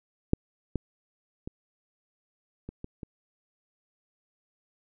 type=clicks; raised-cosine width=3 ms; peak=-8 / -15 / -23 / -25 / -24 / -25 dBFS; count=6; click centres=0.334 / 0.757 / 1.475 / 2.69 / 2.844 / 3.032 s; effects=none